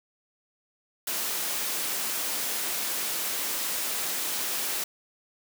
white high-pass noise, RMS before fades -30 dBFS, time 1.07-4.84 s, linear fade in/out 5 ms, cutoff 220 Hz, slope 12 dB/octave, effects none

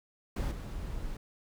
brown noise with level steps, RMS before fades -31 / -38 dBFS, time 0.36-1.17 s, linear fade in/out 5 ms, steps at 0.51 s, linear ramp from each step 5 ms, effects none

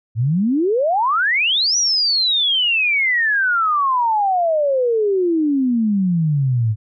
sine exponential two-way sweep, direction up then down, 104.5 to 5920 to 104.5 Hz, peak -14 dBFS, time 0.15-6.76 s, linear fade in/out 50 ms, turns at 1.77 s, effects none

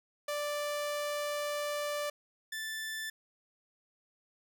sawtooth tone pair in turn, 587.3 / 1759.9 Hz, D5 / A6, 0 / 0 cents, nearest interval octave + perfect fifth, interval 1900 cents, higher second, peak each -29 / -33 dBFS, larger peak first, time 0.28-2.1 / 2.52-3.1 s, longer first, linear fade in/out 5 ms, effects none

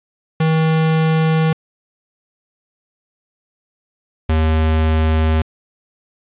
square tone pair in turn, 159.5 / 79.08 Hz, D#3 / D#2, +43 / +29 cents, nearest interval octave, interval 1214 cents, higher first, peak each -13 / -13 dBFS, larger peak neither, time 0.4-1.53 / 4.29-5.42 s, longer neither, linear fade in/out 5 ms, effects resampled to 8000 Hz + 7-bit

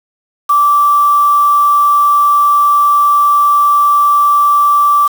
sine tone with quantisation, 1165 Hz, D6, 14 cents flat, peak -6 dBFS, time 0.49-5.08 s, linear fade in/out 10 ms, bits 4, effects none

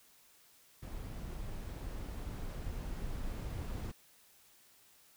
brown noise with level ramp, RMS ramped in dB -43 to -39 dBFS, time 0.82-3.92 s, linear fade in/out 10 ms, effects white hiss -64 dBFS RMS until 5.16 s

